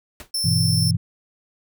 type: noise with exponential decay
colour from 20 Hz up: pink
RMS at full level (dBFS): -33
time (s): 0.2-0.31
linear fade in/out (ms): 1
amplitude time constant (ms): 23
type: tone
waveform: sawtooth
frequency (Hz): 5350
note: E8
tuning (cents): +25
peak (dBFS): -19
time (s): 0.34-0.91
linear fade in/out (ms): 5
type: chord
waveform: sine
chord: E minor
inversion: first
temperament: equal with one note detuned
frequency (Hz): 100.06 / 123.47 / 164.81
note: G2 / B2 / E3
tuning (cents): +36 / 0 / 0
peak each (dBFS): -22 / -22 / -21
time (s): 0.44-0.97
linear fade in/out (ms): 10
effects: none